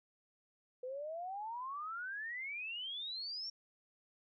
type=exponential sweep; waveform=sine; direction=up; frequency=493.9 to 5588 Hz; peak=-40 dBFS; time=0.83-3.5 s; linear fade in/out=5 ms; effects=none